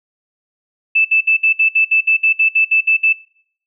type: tone bursts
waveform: sine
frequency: 2634 Hz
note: E7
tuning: 2 cents flat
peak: -9 dBFS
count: 14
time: 0.95-3.13 s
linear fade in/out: 10 ms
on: 100 ms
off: 60 ms
effects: noise-tail reverb RT60 0.6 s tail -22 dB re dry